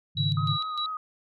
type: chord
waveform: sine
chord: Ab suspended fourth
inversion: none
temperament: equal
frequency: 103.83 / 138.59 / 155.56 Hz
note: Ab2 / Db3 / Eb3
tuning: 0 / 0 / 0 cents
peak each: -29 / -28 / -28 dBFS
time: 0.15-0.58 s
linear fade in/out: 50 ms
type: tone with tremolo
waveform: sine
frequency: 3906 Hz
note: B7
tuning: 20 cents flat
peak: -28 dBFS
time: 0.17-0.86 s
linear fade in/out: 2 ms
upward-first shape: square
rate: 3.3 Hz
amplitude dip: 80%
type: tone with vibrato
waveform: sine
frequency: 1244 Hz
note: D#6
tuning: 1 cent flat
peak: -30 dBFS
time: 0.37-0.97 s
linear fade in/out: 2 ms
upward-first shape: sine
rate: 4.3 Hz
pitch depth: 32 cents each way
effects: none